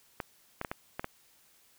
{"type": "clicks", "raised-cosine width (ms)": 0.5, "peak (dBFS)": -19, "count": 6, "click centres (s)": [0.202, 0.614, 0.648, 0.715, 0.995, 1.044], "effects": ["white hiss -64 dBFS RMS until 1.78 s"]}